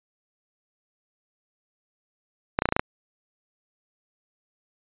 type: clicks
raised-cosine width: 0.5 ms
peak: -5 dBFS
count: 7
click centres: 2.589 / 2.621 / 2.656 / 2.689 / 2.724 / 2.765 / 2.795 s
effects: resampled to 8000 Hz